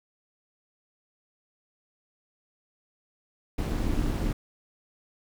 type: noise with amplitude modulation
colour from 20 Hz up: brown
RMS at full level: -24 dBFS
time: 3.58-4.33 s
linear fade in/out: 5 ms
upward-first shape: sine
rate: 265 Hz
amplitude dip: 75%
effects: none